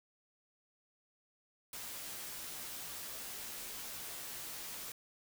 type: noise with comb filter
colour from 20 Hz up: white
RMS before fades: -45 dBFS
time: 1.73-4.92 s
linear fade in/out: 2 ms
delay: 15 ms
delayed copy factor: -0.55
effects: none